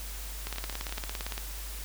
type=two click trains; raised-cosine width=0.2 ms; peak=-23 / -17 dBFS; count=6 / 17; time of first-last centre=0.56-0.977 / 0.47-1.379 s; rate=12 / 17.6 Hz; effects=added 50 Hz sine -38 dBFS peak until 1.84 s + white hiss -43 dBFS RMS until 1.84 s